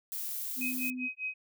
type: noise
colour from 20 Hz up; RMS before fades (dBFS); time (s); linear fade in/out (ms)
violet; -37; 0.12-0.9; 0
type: tone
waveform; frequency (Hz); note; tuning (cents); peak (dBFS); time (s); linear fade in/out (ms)
sine; 253; B3; +42; -35; 0.56-1.09; 50
type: tone with tremolo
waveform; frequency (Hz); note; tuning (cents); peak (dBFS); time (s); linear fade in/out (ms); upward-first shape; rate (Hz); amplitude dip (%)
sine; 2527; D#7; +26; -31; 0.61-1.34; 5; sine; 5; 100
effects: none